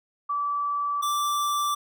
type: tone pair in turn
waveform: sine / square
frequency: 1156 / 1169.4 Hz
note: D6 / D6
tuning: -28 / -8 cents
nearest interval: unison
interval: 20 cents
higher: second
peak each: -24 dBFS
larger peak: neither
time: 0.29-1.02 / 1.02-1.75 s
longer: neither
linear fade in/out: 10 ms
effects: none